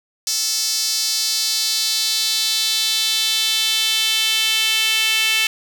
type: tone with high-pass filter sweep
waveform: sawtooth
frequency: 440 Hz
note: A4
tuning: in tune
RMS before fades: -19 dBFS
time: 0.27-5.47 s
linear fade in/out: 2 ms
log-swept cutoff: 5300 to 2700 Hz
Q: 3
effects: 7-bit